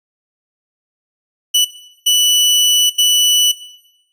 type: tone bursts at uneven times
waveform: sawtooth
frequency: 2966 Hz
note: F#7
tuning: 4 cents sharp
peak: -6 dBFS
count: 3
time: 1.54-1.65 / 2.06-2.9 / 2.98-3.52 s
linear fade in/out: 10 ms
effects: noise-tail reverb RT60 0.9 s tail -17 dB re dry + resampled to 32000 Hz